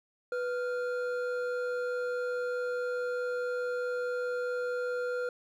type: tone pair together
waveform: triangle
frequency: 493.9 / 1397 Hz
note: B4 / F6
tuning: 0 / 0 cents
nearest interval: octave + tritone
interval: 1800 cents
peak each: -29 / -36 dBFS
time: 0.32-5.29 s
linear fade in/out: 2 ms
effects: none